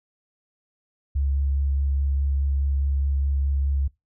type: tone with vibrato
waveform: sine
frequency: 69.3 Hz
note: C#2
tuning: in tune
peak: -20 dBFS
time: 1.15-3.88 s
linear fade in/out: 10 ms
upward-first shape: sine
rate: 4.8 Hz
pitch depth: 13 cents each way
effects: noise-tail reverb RT60 0.2 s tail -22 dB re dry